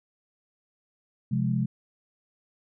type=chord; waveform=sine; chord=F minor; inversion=second; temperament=just; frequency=130.96 / 174.61 / 209.5 Hz; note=C3 / F3 / Ab3; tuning=+2 / 0 / +15 cents; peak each=-26 / -29 / -28 dBFS; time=1.31-1.66 s; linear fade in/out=10 ms; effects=none